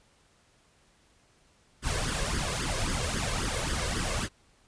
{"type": "noise with flanger", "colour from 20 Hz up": "pink", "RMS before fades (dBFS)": -30, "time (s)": [1.82, 4.29], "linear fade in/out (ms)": 50, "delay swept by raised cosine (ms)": [0.6, 1.9], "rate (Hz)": 3.7, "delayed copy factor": 0.7, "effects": ["pink hiss -64 dBFS RMS until 4.67 s", "resampled to 22050 Hz"]}